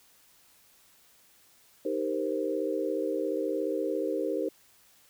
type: chord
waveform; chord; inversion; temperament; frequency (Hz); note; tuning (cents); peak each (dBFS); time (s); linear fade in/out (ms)
sine; C minor seventh; first; equal; 311.1 / 392 / 466.2 / 523.3; Eb4 / G4 / Bb4 / C5; 0 / 0 / 0 / 0; -33; 1.85-4.49; 5
effects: white hiss -61 dBFS RMS until 5.09 s